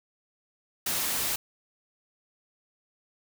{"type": "noise", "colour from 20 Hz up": "white", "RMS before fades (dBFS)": -29, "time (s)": [0.86, 1.36], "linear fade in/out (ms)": 5, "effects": []}